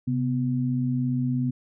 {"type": "tone pair together", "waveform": "sine", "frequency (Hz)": [131.8, 248.8], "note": ["C3", "B3"], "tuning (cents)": [13, 13], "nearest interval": "major seventh", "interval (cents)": 1100, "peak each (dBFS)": -25, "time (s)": [0.07, 1.51], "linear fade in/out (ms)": 10, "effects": []}